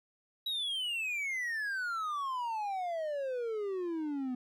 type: exponential sweep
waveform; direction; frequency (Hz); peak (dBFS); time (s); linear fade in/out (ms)
triangle; down; 3895 to 246.6; -31; 0.46-4.35; 5
effects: none